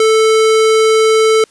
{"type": "tone", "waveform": "square", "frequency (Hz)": 440, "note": "A4", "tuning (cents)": 0, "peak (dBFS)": -8, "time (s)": [0, 1.44], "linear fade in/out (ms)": 2, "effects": ["white hiss -49 dBFS RMS until 1.5 s", "resampled to 22050 Hz"]}